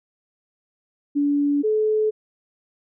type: tone pair in turn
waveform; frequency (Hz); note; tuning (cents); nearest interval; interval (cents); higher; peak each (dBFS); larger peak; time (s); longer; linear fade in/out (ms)
sine; 287.5 / 430.8; D4 / A4; -37 / -37; perfect fifth; 700; second; -17; neither; 1.15-1.63 / 1.63-2.11; neither; 20
effects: none